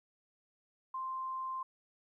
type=tone; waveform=sine; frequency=1046.5 Hz; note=C6; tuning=in tune; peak=-36 dBFS; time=0.94-1.63 s; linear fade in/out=5 ms; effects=13-bit